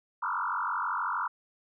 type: tone with frequency modulation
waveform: sine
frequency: 1181 Hz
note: D6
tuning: 9 cents sharp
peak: -28 dBFS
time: 0.22-1.28 s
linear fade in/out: 10 ms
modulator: 46.3 Hz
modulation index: 5.6
effects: none